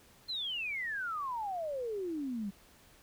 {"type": "exponential sweep", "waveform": "sine", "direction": "down", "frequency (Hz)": [4215, 191.2], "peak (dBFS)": -34, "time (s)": [0.28, 2.51], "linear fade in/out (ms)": 20, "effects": ["pink hiss -61 dBFS RMS until 3.02 s"]}